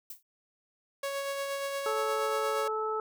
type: noise with exponential decay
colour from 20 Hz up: violet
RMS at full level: -37 dBFS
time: 0.1-0.23 s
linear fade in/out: 5 ms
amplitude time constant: 28 ms
type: tone with tremolo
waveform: sawtooth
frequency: 555 Hz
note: C#5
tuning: 2 cents sharp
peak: -27 dBFS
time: 1.03-2.68 s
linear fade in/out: 5 ms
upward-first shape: sine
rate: 8.5 Hz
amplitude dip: 30%
type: harmonic tone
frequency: 435 Hz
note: A4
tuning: 20 cents flat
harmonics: 1 / 2 / 3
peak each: -32 / -37 / -33 dBFS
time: 1.86-3 s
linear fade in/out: 2 ms
effects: none